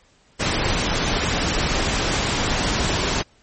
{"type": "noise", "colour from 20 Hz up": "pink", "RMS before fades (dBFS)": -21, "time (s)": [0.39, 3.23], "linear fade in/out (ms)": 20, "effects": ["pink hiss -57 dBFS RMS until 3.42 s", "MP3 32 kbps"]}